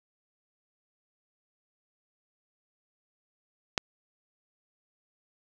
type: click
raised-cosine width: 0.2 ms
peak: -7 dBFS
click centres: 3.778 s
effects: none